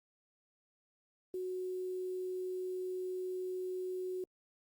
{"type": "tone with quantisation", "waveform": "sine", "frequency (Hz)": 368.8, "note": "F#4", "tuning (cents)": -6, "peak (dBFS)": -36, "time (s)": [1.34, 4.24], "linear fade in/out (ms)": 2, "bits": 10, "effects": ["Opus 48 kbps"]}